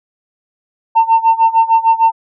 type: tone with tremolo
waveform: sine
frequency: 904 Hz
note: A5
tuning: 47 cents sharp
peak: -3 dBFS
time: 0.95-2.12 s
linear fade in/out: 20 ms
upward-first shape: sine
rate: 6.6 Hz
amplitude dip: 90%
effects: tanh soft clip ceiling -3 dBFS